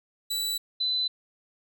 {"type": "tone pair in turn", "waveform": ["sawtooth", "sine"], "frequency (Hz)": [3951, 4013], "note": ["B7", "B7"], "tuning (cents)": [0, 27], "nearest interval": "unison", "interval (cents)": 27, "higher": "second", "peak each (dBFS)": -24, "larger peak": "neither", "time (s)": [[0.3, 0.58], [0.8, 1.08]], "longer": "neither", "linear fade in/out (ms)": 10, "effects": []}